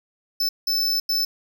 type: tone bursts at uneven times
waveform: square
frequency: 5274 Hz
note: E8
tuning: in tune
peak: -20 dBFS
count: 3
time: 0.4-0.49 / 0.67-1 / 1.09-1.25 s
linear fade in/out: 5 ms
effects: none